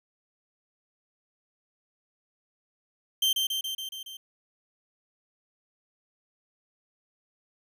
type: tone with echo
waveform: 40% pulse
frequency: 3136 Hz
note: G7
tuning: in tune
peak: -21 dBFS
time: 3.22-3.33 s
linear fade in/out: 5 ms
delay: 140 ms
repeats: 6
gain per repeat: -3 dB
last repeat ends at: 4.17 s
effects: none